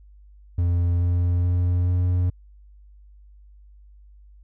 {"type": "tone with pitch steps", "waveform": "triangle", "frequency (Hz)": [87, 87.86, 88.73, 89.6], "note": ["F2", "F2", "F2", "F2"], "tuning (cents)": [-6, 11, 28, 45], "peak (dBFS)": -16, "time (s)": [0.58, 2.3], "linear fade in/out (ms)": 5, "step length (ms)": 430, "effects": ["added 50 Hz sine -46 dBFS peak until 4.43 s"]}